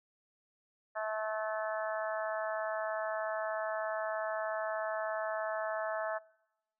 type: harmonic tone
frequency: 216.8 Hz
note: A3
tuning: 25 cents flat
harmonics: 3 / 4 / 5 / 6 / 7 / 8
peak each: -36 / -42 / -43 / -43 / -45 / -43 dBFS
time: 0.95-6.19 s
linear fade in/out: 20 ms
effects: noise-tail reverb RT60 0.9 s tail -23 dB re dry